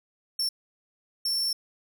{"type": "tone bursts at uneven times", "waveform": "40% pulse", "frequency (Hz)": 5420, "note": "E8", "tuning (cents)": 47, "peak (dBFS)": -24, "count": 2, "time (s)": [[0.39, 0.49], [1.25, 1.53]], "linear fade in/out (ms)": 5, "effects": []}